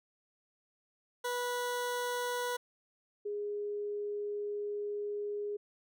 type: tone pair in turn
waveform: 20% pulse / sine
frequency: 489.7 / 412.8 Hz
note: B4 / G#4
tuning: -15 / -10 cents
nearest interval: minor third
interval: 295 cents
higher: first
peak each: -28 / -34 dBFS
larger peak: first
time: 1.24-2.57 / 3.25-5.57 s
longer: second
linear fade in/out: 10 ms
effects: none